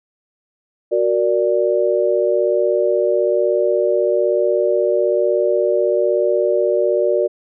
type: chord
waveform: sine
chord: Gb augmented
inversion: none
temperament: equal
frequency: 370 / 466.2 / 587.3 Hz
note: Gb4 / Bb4 / D5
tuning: 0 / 0 / 0 cents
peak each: -18 / -19 / -17 dBFS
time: 0.91-7.28 s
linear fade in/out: 20 ms
effects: none